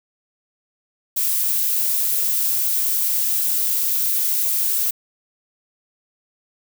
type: noise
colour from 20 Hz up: violet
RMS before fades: -20 dBFS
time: 1.16-4.91 s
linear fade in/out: 10 ms
effects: none